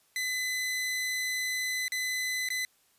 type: tone with dropouts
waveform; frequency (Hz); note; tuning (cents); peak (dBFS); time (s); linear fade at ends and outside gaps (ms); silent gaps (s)
sawtooth; 2014; B6; +33; -26; 0.16-2.65; 1; 1.881-1.92 / 2.488-2.503
effects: white hiss -67 dBFS RMS until 2.98 s + resampled to 32000 Hz